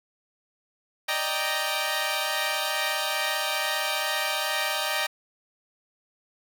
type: chord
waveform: 10% pulse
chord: Eb major seventh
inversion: third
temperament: equal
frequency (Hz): 587.3 / 622.3 / 784 / 932.3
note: D5 / Eb5 / G5 / Bb5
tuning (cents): 0 / 0 / 0 / 0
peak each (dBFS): -25 / -22 / -22 / -23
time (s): 1.08-5.07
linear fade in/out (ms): 10
effects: none